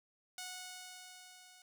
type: tone with level ramp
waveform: 5% pulse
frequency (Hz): 734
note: F#5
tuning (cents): -14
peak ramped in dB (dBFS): -31 to -47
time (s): 0.38-1.62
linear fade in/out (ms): 2
effects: none